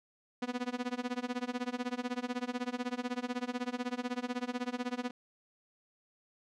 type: tone with tremolo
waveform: sawtooth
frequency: 246.9 Hz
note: B3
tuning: in tune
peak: -27 dBFS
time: 0.42-5.11 s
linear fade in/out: 5 ms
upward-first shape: sine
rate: 16 Hz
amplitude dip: 95%
effects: low-pass 5000 Hz 12 dB/octave

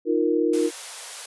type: chord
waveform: sine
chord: Eb suspended second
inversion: none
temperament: equal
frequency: 311.1 / 349.2 / 466.2 Hz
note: Eb4 / F4 / Bb4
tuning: 0 / 0 / 0 cents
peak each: -23 dBFS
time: 0.05-0.71 s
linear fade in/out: 50 ms
type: high-pass noise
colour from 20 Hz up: white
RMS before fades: -36 dBFS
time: 0.53-1.26 s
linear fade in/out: 5 ms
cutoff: 450 Hz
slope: 48 dB/octave
effects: resampled to 24000 Hz

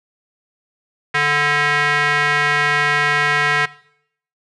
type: tone with band-pass filter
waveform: square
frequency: 146.5 Hz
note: D3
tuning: 4 cents flat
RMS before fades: -17 dBFS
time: 1.14-3.66 s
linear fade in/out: 10 ms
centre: 1900 Hz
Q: 2.3
effects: noise-tail reverb RT60 0.7 s tail -20 dB re dry + resampled to 24000 Hz

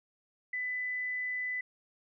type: tone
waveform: sine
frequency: 1999 Hz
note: B6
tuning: 20 cents sharp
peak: -32 dBFS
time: 0.53-1.61 s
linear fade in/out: 5 ms
effects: none

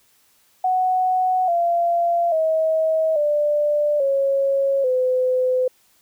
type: tone with pitch steps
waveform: sine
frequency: 741 / 687.4 / 637.7 / 591.5 / 548.7 / 509 Hz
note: F#5 / F5 / D#5 / D5 / C#5 / C5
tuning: +2 / -28 / +42 / +12 / -18 / -48 cents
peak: -16 dBFS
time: 0.64-5.68 s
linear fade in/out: 5 ms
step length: 840 ms
effects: white hiss -59 dBFS RMS until 6.01 s

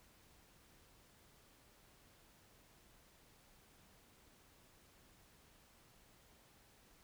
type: silence
effects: pink hiss -67 dBFS RMS until 7.03 s

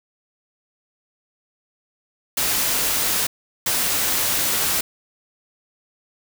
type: noise bursts at uneven times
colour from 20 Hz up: white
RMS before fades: -21 dBFS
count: 2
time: 2.37-3.27 / 3.66-4.81 s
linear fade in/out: 5 ms
effects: none

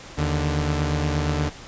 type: tone pair together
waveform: sawtooth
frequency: 77.78 / 147.11 Hz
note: D#2 / D3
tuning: 0 / +3 cents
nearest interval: major seventh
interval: 1103 cents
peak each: -20 dBFS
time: 0.17-1.5 s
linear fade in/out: 20 ms
effects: pink hiss -41 dBFS RMS until 1.67 s + resampled to 16000 Hz

